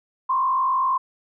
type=tone with frequency modulation; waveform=sine; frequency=1053 Hz; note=C6; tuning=11 cents sharp; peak=-18 dBFS; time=0.29-0.98 s; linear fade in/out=10 ms; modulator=47.9 Hz; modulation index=0.83; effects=none